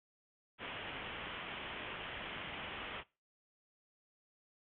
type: low-pass noise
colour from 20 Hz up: white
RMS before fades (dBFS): -45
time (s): 0.58-3.04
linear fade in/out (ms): 50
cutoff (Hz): 3300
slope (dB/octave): 96
effects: noise-tail reverb RT60 0.3 s tail -22 dB re dry